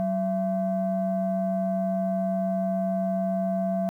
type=tone pair together; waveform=sine; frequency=188.9 / 673.2 Hz; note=F#3 / E5; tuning=+36 / +36 cents; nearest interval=octave + minor seventh; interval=2200 cents; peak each=-25 dBFS; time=0-3.89 s; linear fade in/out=0 ms; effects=tanh soft clip ceiling -18 dBFS + 10-bit